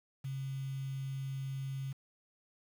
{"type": "tone with quantisation", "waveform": "sine", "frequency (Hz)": 134.9, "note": "C#3", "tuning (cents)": -47, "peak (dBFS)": -36, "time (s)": [0.24, 1.93], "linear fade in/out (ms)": 10, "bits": 9, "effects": []}